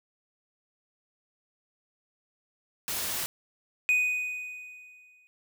white noise, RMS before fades -32 dBFS, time 2.88-3.26 s, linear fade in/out 0 ms
triangle tone with exponential decay, 2489 Hz, D#7, in tune, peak -18 dBFS, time 3.89-5.27 s, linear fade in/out 0 ms, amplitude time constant 300 ms
effects none

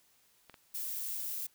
clicks, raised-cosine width 0.3 ms, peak -35 dBFS, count 2, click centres 0.497 / 0.542 s
violet noise, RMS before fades -38 dBFS, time 0.74-1.47 s, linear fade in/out 10 ms
effects white hiss -68 dBFS RMS until 1.54 s

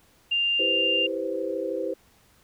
sine tone, 2794 Hz, F7, in tune, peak -21 dBFS, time 0.31-1.07 s, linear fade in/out 10 ms
sine chord, C major seventh, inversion first, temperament just, 327 / 392.4 / 490.5 / 523.3 Hz, E4 / G4 / B4 / C5, -14 / +2 / -12 / 0 cents, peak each -33 / -32 / -33 / -30 dBFS, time 0.59-1.94 s, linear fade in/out 10 ms
effects pink hiss -60 dBFS RMS until 2.43 s

